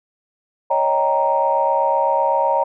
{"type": "chord", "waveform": "sine", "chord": "Eb dominant seventh", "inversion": "third", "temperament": "equal", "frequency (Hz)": [554.4, 622.3, 784, 932.3], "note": ["Db5", "Eb5", "G5", "Bb5"], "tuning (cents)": [0, 0, 0, 0], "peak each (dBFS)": [-20, -22, -23, -17], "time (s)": [0.7, 2.64], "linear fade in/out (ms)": 10, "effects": ["tanh soft clip ceiling -4 dBFS"]}